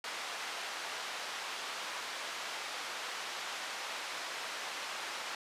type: band-pass noise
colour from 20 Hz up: pink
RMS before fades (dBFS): -41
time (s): 0.04-5.35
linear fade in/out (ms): 2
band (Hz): 830 to 5400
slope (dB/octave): 12
effects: resampled to 32000 Hz